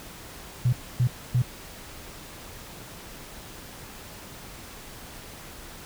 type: tone bursts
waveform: sine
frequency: 123.47 Hz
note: B2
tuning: in tune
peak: -18 dBFS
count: 3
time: 0.65-1.421 s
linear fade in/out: 5 ms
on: 77 ms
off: 270 ms
effects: pink hiss -43 dBFS RMS until 5.85 s